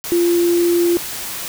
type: tone in noise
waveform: sine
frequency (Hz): 345.7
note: F4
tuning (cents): -18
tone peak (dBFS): -12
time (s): 0.12-0.97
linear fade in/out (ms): 0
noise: white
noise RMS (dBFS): -27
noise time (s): 0.04-1.48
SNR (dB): +12
effects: none